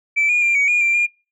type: tone with pitch steps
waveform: sine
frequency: 2322 / 2436 / 2383 / 2254 / 2432 / 2363 / 2412 Hz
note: D7 / D#7 / D7 / C#7 / D#7 / D7 / D7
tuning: -20 / -37 / +25 / +28 / -40 / +10 / +46 cents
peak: -12 dBFS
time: 0.16-1.07 s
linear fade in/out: 20 ms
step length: 130 ms
effects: noise-tail reverb RT60 0.3 s tail -25 dB re dry + tanh soft clip ceiling -11 dBFS